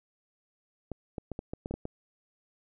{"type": "clicks", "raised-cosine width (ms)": 2, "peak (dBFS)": -22, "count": 9, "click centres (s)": [0.917, 1.182, 1.317, 1.391, 1.535, 1.659, 1.71, 1.74, 1.854], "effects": []}